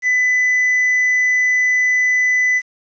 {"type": "tone", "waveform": "triangle", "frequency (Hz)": 2000, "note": "B6", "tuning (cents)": 21, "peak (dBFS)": -11, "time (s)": [0.02, 2.62], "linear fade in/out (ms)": 50, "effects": ["resampled to 16000 Hz", "7-bit"]}